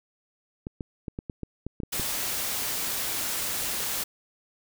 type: clicks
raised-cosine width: 3 ms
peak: -20 dBFS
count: 10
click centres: 0.669 / 0.808 / 1.082 / 1.189 / 1.298 / 1.433 / 1.666 / 1.802 / 1.834 / 1.997 s
type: noise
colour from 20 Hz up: white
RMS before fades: -30 dBFS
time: 1.92-4.04 s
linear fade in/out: 10 ms
effects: none